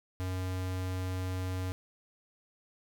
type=tone; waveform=square; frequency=92.5 Hz; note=F#2; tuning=in tune; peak=-33 dBFS; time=0.2-1.72 s; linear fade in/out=0 ms; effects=none